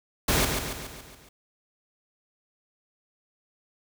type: noise with echo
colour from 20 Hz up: pink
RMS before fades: -23 dBFS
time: 0.28-0.45 s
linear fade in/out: 5 ms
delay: 140 ms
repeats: 6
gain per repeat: -5 dB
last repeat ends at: 1.29 s
effects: none